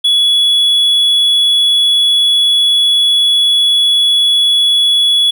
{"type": "tone", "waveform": "triangle", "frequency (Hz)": 3388, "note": "G#7", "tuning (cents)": 34, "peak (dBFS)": -6, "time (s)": [0.04, 5.31], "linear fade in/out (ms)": 10, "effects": []}